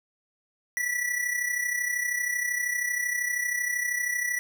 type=tone with amplitude modulation; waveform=square; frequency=1955 Hz; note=B6; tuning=18 cents flat; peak=-24 dBFS; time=0.77-4.39 s; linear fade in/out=0 ms; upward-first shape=sine; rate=32.8 Hz; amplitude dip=60%; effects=none